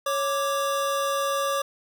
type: tone pair together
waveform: square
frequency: 554.1 / 1174 Hz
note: C#5 / D6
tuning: -1 / -1 cents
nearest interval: octave + minor second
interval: 1300 cents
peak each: -27 dBFS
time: 0.06-1.62 s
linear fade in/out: 5 ms
effects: none